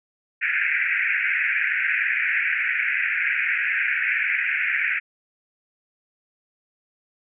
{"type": "band-pass noise", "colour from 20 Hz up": "white", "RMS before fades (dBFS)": -23, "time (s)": [0.41, 5], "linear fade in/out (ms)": 20, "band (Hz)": [1500, 2500], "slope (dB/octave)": 96, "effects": []}